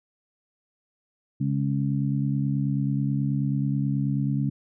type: harmonic tone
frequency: 69.3 Hz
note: C#2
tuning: in tune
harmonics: 2 / 3 / 4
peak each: -24 / -28 / -30 dBFS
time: 1.4-4.5 s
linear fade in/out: 10 ms
effects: none